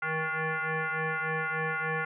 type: tone with frequency modulation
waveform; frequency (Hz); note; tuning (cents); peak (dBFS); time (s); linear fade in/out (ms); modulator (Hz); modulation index
sine; 160.2; E3; -49; -28; 0.02-2.05; 5; 317; 6.2
effects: none